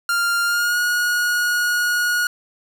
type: tone with pitch glide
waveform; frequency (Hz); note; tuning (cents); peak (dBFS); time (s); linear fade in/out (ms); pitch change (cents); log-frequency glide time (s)
45% pulse; 1396.9 to 1446.2; F6 to F#6; 0 to -40; -17; 0.09-2.27; 2; +60; 0.44-0.78
effects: none